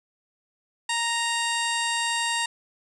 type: tone with low-pass filter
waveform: 15% pulse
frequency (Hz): 931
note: A#5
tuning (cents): -2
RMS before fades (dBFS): -26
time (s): 0.89-2.46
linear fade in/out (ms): 5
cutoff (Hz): 7300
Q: 3.6
effects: none